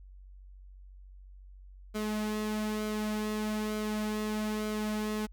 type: tone with flanger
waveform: sawtooth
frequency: 213.5 Hz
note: G#3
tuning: 48 cents sharp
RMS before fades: -33 dBFS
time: 1.94-5.27 s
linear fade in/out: 20 ms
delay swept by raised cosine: 1.1 to 3.4 ms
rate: 1.1 Hz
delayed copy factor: -0.5
effects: added 47 Hz sine -48 dBFS peak until 5.32 s